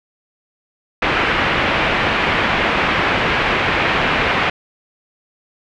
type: low-pass noise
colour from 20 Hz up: white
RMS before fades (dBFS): -17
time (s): 1.02-4.5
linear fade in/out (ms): 5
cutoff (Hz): 2600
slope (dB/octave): 24
effects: none